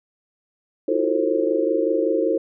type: tone cluster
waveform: sine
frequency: 319.7 / 344.8 / 370.1 / 450.9 / 532 Hz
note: D#4 / F4 / F#4 / A4 / C5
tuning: +47 / -22 / 0 / +42 / +29 cents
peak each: -24 / -26 / -26 / -23 / -23 dBFS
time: 0.88-2.38 s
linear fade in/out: 5 ms
effects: none